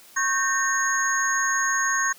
sine tone cluster, 1093 / 1556 / 1830 / 6560 Hz, C#6 / G6 / A#6 / G#8, -25 / -13 / -32 / -22 cents, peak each -26 dBFS, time 0.16-2.13 s, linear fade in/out 10 ms, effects white hiss -50 dBFS RMS until 2.18 s + high-pass 150 Hz 12 dB/octave

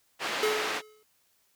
white band-pass noise, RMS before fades -32 dBFS, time 0.19-0.82 s, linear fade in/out 50 ms, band 310 to 2800 Hz, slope 12 dB/octave
square tone with exponential decay, 428.7 Hz, A4, 45 cents flat, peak -23 dBFS, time 0.43-1.03 s, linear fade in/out 1 ms, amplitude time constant 130 ms
effects white hiss -69 dBFS RMS until 1.55 s

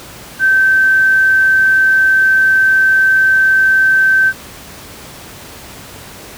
sine tone, 1549 Hz, G6, 21 cents flat, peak -7 dBFS, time 0.39-4.33 s, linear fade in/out 50 ms, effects pink hiss -33 dBFS RMS until 6.37 s + high-pass 60 Hz 12 dB/octave

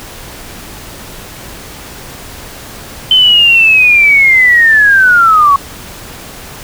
sine linear sweep, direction down, 3079 to 1100 Hz, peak -3 dBFS, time 3.11-5.56 s, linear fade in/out 2 ms, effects pink hiss -29 dBFS RMS until 6.63 s

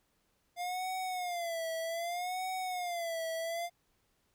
square tone with vibrato, 699 Hz, F5, 1 cent sharp, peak -35 dBFS, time 0.56-3.7 s, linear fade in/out 50 ms, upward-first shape sine, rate 0.64 Hz, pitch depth 120 cents each way, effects pink hiss -75 dBFS RMS until 4.34 s

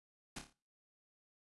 pink noise with echo, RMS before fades -44 dBFS, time 0.36-0.39 s, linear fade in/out 5 ms, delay 28 ms, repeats 5, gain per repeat -6 dB, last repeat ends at 0.53 s, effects noise-tail reverb RT60 0.4 s tail -23 dB re dry + resampled to 24000 Hz

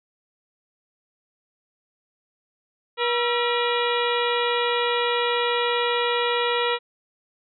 harmonic tone with a mistuned harmonic, 480.4 Hz, B4, 48 cents flat, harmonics 1 / 2 / 3 / 4 / 5 / 6 / 7 / 8, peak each -24 / -27 / -29 / -30 / -31 / -32 / -32 / -33 dBFS, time 2.97-6.79 s, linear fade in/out 50 ms, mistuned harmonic 3, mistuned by -110 cents, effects none

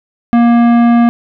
sine tone with tanh clipping, 236 Hz, A#3, 22 cents sharp, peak -7 dBFS, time 0.33-1.09 s, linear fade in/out 0 ms, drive 15 dB, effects none

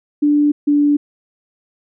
sine tone pair in turn, 293.7 / 291.2 Hz, D4 / D4, 0 / -15 cents, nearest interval unison, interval 15 cents, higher first, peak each -10 dBFS, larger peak neither, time 0.22-0.52 / 0.67-0.97 s, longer neither, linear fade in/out 10 ms, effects none

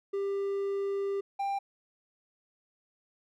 triangle tone pair in turn, 396.5 / 793 Hz, G4 / G5, +20 / +20 cents, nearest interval octave, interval 1200 cents, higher second, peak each -27 dBFS, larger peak neither, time 0.13-1.21 / 1.39-1.59 s, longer first, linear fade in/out 10 ms, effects none

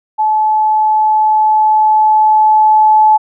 sine tone with level ramp, 862 Hz, A5, 36 cents flat, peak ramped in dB -9 to -4 dBFS, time 0.18-3.18 s, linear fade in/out 20 ms, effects none

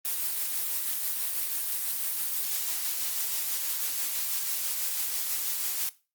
blue noise with tremolo, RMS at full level -29 dBFS, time 0.05-5.89 s, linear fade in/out 0 ms, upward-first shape sine, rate 6.1 Hz, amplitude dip 25%, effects noise-tail reverb RT60 0.3 s tail -18 dB re dry + Opus 32 kbps

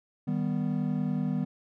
triangle chord, Eb augmented, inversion none, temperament equal, 155.56 / 196 / 246.9 Hz, Eb3 / G3 / B3, 0 / 0 / 0 cents, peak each -29 dBFS, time 0.27-1.45 s, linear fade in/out 10 ms, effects none

